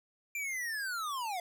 square linear sweep, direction down, 2383 to 680 Hz, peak -35 dBFS, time 0.35-1.4 s, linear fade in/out 2 ms, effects none

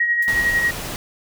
sine tone with tremolo, 1894 Hz, A#6, 27 cents sharp, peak -14 dBFS, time 0-0.71 s, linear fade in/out 5 ms, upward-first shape sine, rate 11 Hz, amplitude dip 45%
blue noise with exponential decay, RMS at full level -31 dBFS, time 0.22-0.34 s, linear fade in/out 5 ms, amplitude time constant 25 ms
pink noise, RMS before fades -29 dBFS, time 0.28-0.96 s, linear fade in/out 0 ms
effects none

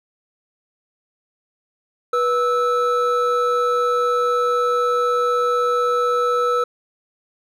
triangle tone pair together, 487.8 / 1308 Hz, B4 / E6, -21 / -14 cents, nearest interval octave + perfect fourth, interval 1707 cents, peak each -17 dBFS, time 2.13-6.64 s, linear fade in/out 5 ms, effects none

